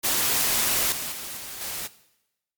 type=noise with level steps; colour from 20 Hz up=white; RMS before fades=-23 / -31 / -35 / -37 / -32 dBFS; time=0.03-1.88 s; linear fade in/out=20 ms; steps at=0.92 / 1.12 / 1.37 / 1.61 s; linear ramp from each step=2 ms; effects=noise-tail reverb RT60 0.9 s tail -17 dB re dry + MP3 96 kbps